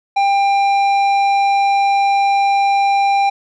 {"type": "tone with tanh clipping", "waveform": "sine", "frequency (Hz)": 795, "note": "G5", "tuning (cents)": 24, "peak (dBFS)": -13, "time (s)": [0.16, 3.3], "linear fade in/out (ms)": 10, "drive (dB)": 11, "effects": []}